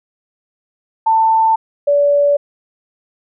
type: tone pair in turn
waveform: sine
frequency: 891 / 574.9 Hz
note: A5 / D5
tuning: +22 / -37 cents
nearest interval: minor sixth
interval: 759 cents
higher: first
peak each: -9 dBFS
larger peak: neither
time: 1.06-1.56 / 1.87-2.37 s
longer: neither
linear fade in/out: 10 ms
effects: none